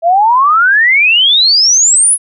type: exponential sweep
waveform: sine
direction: up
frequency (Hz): 649 to 10680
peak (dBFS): -5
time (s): 0.02-2.18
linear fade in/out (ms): 50
effects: none